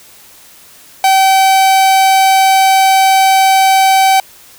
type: tone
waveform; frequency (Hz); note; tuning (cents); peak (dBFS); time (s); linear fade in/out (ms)
45% pulse; 769; G5; -33; -6; 1.04-4.2; 2
effects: white hiss -40 dBFS RMS until 4.58 s